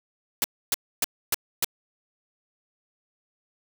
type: noise bursts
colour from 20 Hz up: white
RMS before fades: -23 dBFS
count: 5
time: 0.42-1.645 s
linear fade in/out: 0 ms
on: 21 ms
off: 280 ms
effects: none